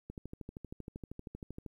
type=click train; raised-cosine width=3 ms; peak=-30 dBFS; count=21; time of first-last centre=0.1-1.663 s; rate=12.8 Hz; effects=11-bit